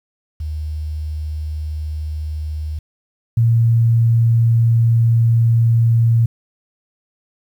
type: tone pair in turn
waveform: sine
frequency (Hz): 76.8 / 115.54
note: D#2 / A#2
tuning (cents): -22 / -15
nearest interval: perfect fifth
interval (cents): 707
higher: second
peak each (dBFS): -21 / -10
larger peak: second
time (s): 0.4-2.79 / 3.37-6.26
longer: second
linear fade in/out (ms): 5
effects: 8-bit